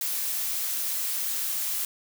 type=noise; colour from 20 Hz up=blue; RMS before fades=-29 dBFS; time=0.01-1.85 s; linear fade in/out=2 ms; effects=none